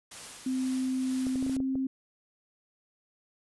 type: noise with tremolo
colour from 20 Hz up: white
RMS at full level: -43 dBFS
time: 0.11-1.57 s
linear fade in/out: 5 ms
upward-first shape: sine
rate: 2.1 Hz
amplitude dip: 35%
type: tone with pitch glide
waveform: sine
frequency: 259.2 to 264.8 Hz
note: C4 to C4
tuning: -16 to +21 cents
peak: -27 dBFS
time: 0.46-1.87 s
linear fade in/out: 5 ms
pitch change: +37 cents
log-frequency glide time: 1.37-1.45 s
type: clicks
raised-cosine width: 2 ms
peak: -26 dBFS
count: 8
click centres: 1.268 / 1.357 / 1.426 / 1.465 / 1.496 / 1.566 / 1.603 / 1.755 s
effects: resampled to 24000 Hz